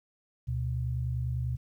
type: tone pair together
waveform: sine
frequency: 73.42 / 123.47 Hz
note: D2 / B2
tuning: 0 / 0 cents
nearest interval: major sixth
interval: 900 cents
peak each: -33 / -30 dBFS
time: 0.47-1.57 s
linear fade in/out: 20 ms
effects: 11-bit